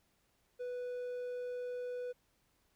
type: tone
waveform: triangle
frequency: 493.9 Hz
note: B4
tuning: in tune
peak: -36 dBFS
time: 0.59-2.13 s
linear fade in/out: 20 ms
effects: pink hiss -75 dBFS RMS until 2.75 s